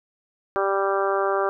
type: harmonic tone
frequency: 196 Hz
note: G3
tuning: in tune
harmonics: 2 / 3 / 4 / 5 / 6 / 7 / 8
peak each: -24 / -26 / -28 / -32 / -27 / -31 / -34 dBFS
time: 0.56-1.49 s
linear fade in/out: 0 ms
effects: none